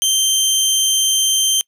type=tone; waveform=20% pulse; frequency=3136 Hz; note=G7; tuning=in tune; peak=-8 dBFS; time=0.02-1.61 s; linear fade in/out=0 ms; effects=noise-tail reverb RT60 0.1 s tail -25 dB re dry